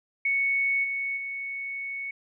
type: tone with level steps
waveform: sine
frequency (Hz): 2217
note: C#7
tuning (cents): 0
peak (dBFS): -22 / -27 / -31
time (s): 0.25-2.11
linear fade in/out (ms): 5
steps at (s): 0.83 / 1.16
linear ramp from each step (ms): 20
effects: none

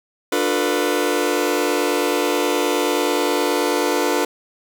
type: chord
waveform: sawtooth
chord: B half-diminished seventh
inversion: first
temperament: just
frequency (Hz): 296.3 / 355.6 / 444.5 / 493.9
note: D4 / F4 / A4 / B4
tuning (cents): +15 / +31 / +18 / 0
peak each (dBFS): -19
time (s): 0.32-4.25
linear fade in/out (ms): 5
effects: none

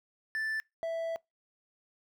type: tone pair in turn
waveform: triangle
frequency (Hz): 1761 / 659.6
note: A6 / E5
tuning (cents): +1 / +1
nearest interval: octave + perfect fourth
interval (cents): 1700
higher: first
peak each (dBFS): -29 / -29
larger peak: neither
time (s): 0.35-0.6 / 0.83-1.16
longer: second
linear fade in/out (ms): 0
effects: noise-tail reverb RT60 0.2 s tail -25 dB re dry

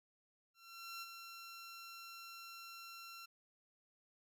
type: tone with ADSR envelope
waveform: 15% pulse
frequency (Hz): 1360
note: F6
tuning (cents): -46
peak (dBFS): -38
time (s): 0.54-3.26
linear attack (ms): 480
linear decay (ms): 30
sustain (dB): -6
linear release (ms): 10
effects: none

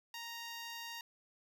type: tone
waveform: 10% pulse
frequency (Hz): 932.3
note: A#5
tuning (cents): 0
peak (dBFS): -35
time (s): 0.14-1.01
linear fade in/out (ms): 2
effects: none

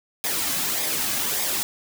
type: noise with flanger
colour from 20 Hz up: white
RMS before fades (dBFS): -25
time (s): 0.24-1.63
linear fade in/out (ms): 0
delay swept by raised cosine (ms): 0.69 to 2.19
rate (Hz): 1.7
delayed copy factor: -0.5
effects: none

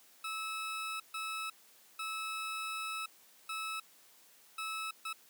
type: tone bursts at uneven times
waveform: 20% pulse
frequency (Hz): 1300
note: E6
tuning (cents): -24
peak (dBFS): -32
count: 6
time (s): 0.24-1 / 1.14-1.5 / 1.99-3.06 / 3.49-3.8 / 4.58-4.91 / 5.05-5.13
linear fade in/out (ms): 5
effects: white hiss -62 dBFS RMS until 5.29 s + high-pass 200 Hz 12 dB/octave

